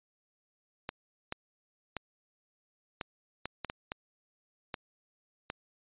clicks, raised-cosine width 0.3 ms, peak -19 dBFS, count 10, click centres 0.891 / 1.324 / 1.967 / 3.012 / 3.456 / 3.647 / 3.699 / 3.919 / 4.742 / 5.501 s, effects resampled to 8000 Hz

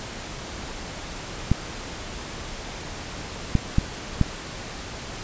clicks, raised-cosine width 5 ms, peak -5 dBFS, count 4, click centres 1.516 / 3.553 / 3.784 / 4.213 s, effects pink hiss -35 dBFS RMS until 5.23 s + resampled to 16000 Hz

